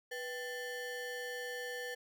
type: ring-modulated tone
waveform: square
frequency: 638 Hz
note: D#5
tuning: 43 cents sharp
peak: -37 dBFS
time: 0.11-1.95 s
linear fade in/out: 10 ms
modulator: 1130 Hz
effects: none